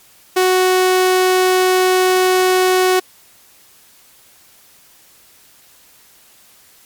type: tone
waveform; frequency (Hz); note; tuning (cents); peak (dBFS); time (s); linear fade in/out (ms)
sawtooth; 370; F#4; 0; -7; 0.36-3; 10
effects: white hiss -48 dBFS RMS until 6.85 s + MP3 96 kbps